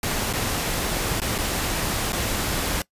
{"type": "noise with dropouts", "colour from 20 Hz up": "pink", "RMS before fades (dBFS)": -25, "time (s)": [0.03, 2.82], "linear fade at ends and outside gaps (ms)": 2, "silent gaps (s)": [[0.329, 0.335], [1.202, 1.217], [1.381, 1.385], [2.122, 2.13]], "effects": ["noise-tail reverb RT60 0.1 s tail -21 dB re dry", "resampled to 32000 Hz"]}